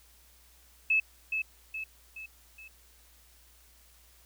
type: tone with echo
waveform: sine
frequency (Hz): 2603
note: E7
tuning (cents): -22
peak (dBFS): -22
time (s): 0.9-1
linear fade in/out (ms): 5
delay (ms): 420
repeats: 4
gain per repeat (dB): -6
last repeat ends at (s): 2.68
effects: added 59 Hz sine -61 dBFS peak until 4.25 s + white hiss -61 dBFS RMS until 4.25 s